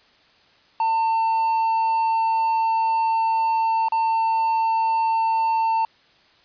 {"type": "tone with dropouts", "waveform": "triangle", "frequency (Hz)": 899, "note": "A5", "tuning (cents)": 37, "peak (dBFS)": -16, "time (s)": [0.8, 5.85], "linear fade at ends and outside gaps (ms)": 2, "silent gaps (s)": [3.885, 3.921], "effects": ["white hiss -56 dBFS RMS until 6.44 s", "resampled to 11025 Hz"]}